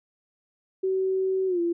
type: tone with pitch glide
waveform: sine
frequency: 379.2 to 341.8 Hz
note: F#4 to F4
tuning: +43 to -37 cents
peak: -22 dBFS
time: 0.83-1.73 s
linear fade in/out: 10 ms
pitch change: -180 cents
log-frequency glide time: 1.47-1.6 s
effects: none